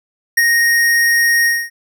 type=tone with ADSR envelope; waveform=square; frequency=1864.7 Hz; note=A#6; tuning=in tune; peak=-8 dBFS; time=0.37-1.7 s; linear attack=8 ms; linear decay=30 ms; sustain=-3 dB; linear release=240 ms; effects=none